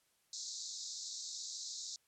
white band-pass noise, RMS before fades -45 dBFS, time 0.33-1.96 s, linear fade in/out 2 ms, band 3800 to 7400 Hz, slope 96 dB/octave, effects white hiss -75 dBFS RMS until 2.07 s + low-pass 12000 Hz 12 dB/octave

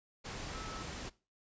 sine tone in noise, 1304 Hz, E6, 19 cents flat, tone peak -47 dBFS, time 0.53-0.84 s, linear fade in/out 20 ms, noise pink, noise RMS -43 dBFS, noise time 0.24-1.1 s, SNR -7 dB, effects noise-tail reverb RT60 0.3 s tail -19 dB re dry + resampled to 16000 Hz

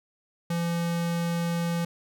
square tone, 170 Hz, F3, 46 cents flat, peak -26 dBFS, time 0.5-1.85 s, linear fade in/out 5 ms, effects none

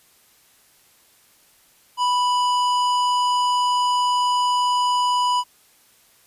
sine tone with hard clipping, 987.8 Hz, B5, in tune, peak -19 dBFS, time 1.97-5.44 s, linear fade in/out 50 ms, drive 13 dB, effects white hiss -56 dBFS RMS until 6.26 s + resampled to 32000 Hz

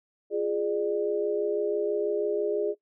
sine chord, D diminished, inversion first, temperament equal with one note detuned, 349.2 / 415.3 / 599.3 Hz, F4 / Ab4 / D5, 0 / 0 / +35 cents, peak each -32 / -26 / -32 dBFS, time 0.3-2.75 s, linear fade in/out 50 ms, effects noise-tail reverb RT60 0.1 s tail -19 dB re dry

